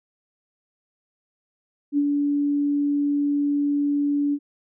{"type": "tone with ADSR envelope", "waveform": "sine", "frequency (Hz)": 287.8, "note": "D4", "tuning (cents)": -35, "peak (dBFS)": -16, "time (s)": [1.92, 4.39], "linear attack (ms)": 57, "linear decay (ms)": 51, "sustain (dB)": -3, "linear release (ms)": 58, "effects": []}